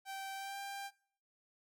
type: tone with pitch glide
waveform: sawtooth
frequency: 778 to 793.4 Hz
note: G5 to G5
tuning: -13 to +21 cents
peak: -38 dBFS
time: 0.05-0.91 s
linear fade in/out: 50 ms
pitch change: +34 cents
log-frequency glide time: 0.35-0.59 s
effects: noise-tail reverb RT60 0.6 s tail -23 dB re dry